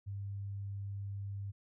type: tone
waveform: sine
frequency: 99.6 Hz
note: G2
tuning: 28 cents sharp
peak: -38 dBFS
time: 0.06-1.52 s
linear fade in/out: 20 ms
effects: none